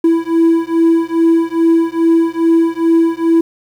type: beating tone pair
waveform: triangle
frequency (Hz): 329.6 / 332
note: E4 / E4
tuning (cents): 0 / +12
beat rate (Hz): 2.4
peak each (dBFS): -10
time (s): 0.04-3.41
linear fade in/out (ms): 5
effects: tanh soft clip ceiling 0 dBFS + 7-bit